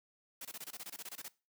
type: noise bursts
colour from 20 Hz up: white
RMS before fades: -45 dBFS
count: 14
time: 0.41-1.283 s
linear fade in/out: 5 ms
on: 41 ms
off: 23 ms
effects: noise-tail reverb RT60 0.3 s tail -20 dB re dry + high-pass 150 Hz 12 dB/octave